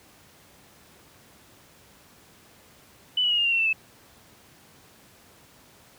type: tone with pitch steps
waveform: sine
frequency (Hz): 2989 / 2933 / 2877 / 2823 / 2770 / 2717 / 2666 / 2616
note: F#7 / F#7 / F#7 / F7 / F7 / F7 / E7 / E7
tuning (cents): +17 / -16 / -49 / +18 / -15 / -48 / +19 / -14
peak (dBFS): -20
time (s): 3.17-3.73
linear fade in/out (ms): 5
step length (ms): 70
effects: pink hiss -54 dBFS RMS until 5.98 s + high-pass 80 Hz 12 dB/octave